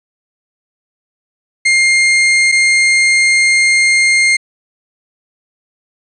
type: tone pair in turn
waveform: 40% pulse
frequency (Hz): 2120 / 2120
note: C7 / C7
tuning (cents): +22 / +22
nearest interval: unison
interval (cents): 0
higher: neither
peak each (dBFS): -7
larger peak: neither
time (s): 1.65-2.52 / 2.52-4.37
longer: second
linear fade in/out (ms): 10
effects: resampled to 22050 Hz